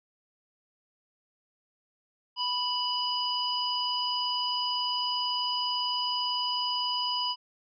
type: harmonic tone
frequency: 987.8 Hz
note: B5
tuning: in tune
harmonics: 1 / 3 / 5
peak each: -31 / -31 / -31 dBFS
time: 2.36-7.36 s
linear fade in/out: 50 ms
effects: MP3 64 kbps